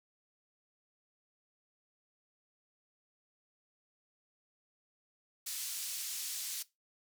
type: band-pass noise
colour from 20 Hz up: pink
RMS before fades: -40 dBFS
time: 5.46-6.63 s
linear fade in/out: 10 ms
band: 4900 to 16000 Hz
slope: 12 dB/octave
effects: noise-tail reverb RT60 0.2 s tail -19 dB re dry